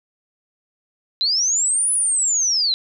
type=linear two-way sweep; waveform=sine; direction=up then down; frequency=3935 to 10050 to 3935 Hz; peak=-16 dBFS; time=1.21-2.74 s; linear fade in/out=0 ms; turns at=1.92 s; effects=none